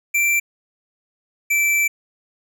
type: tone pair in turn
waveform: square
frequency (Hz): 2349 / 2330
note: D7 / D7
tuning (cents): 0 / -14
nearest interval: unison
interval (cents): 14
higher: first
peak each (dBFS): -16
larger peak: neither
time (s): 0.14-0.4 / 1.5-1.88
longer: second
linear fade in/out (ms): 10
effects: none